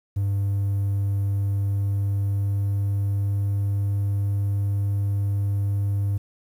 triangle tone with pitch glide, 99.6 to 100.35 Hz, G2 to G2, +28 to +41 cents, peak -18 dBFS, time 0.16-6.18 s, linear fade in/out 10 ms, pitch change +13 cents, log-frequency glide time 1.23-3.96 s, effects tanh soft clip ceiling -14 dBFS + 9-bit

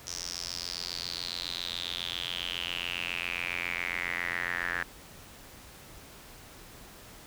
square tone with band-pass filter sweep, 43.65 Hz, F1, in tune, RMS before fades -35 dBFS, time 0.07-4.83 s, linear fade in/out 0 ms, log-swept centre 5800 to 1700 Hz, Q 6.5, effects pink hiss -50 dBFS RMS until 7.26 s

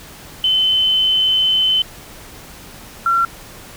sine tone pair in turn, 3053 / 1363.8 Hz, G7 / F6, -46 / -42 cents, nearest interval octave + major second, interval 1396 cents, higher first, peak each -12 dBFS, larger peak neither, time 0.44-1.82 / 3.06-3.25 s, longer first, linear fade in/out 2 ms, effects pink hiss -38 dBFS RMS until 3.76 s

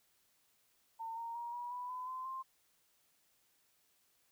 sine tone with pitch steps, 906 / 925.6 / 945.6 / 966 / 986.9 / 1008.2 / 1030 / 1052.2 Hz, A#5 / A#5 / A#5 / B5 / B5 / B5 / C6 / C6, -50 / -13 / +24 / -39 / -2 / +35 / -28 / +9 cents, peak -40 dBFS, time 0.99-2.43 s, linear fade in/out 20 ms, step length 180 ms, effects white hiss -74 dBFS RMS until 4.31 s

